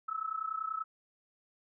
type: tone with amplitude modulation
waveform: sine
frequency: 1300 Hz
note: E6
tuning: 24 cents flat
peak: -30 dBFS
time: 0.08-0.84 s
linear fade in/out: 10 ms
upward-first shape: sine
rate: 30.3 Hz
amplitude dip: 85%
effects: none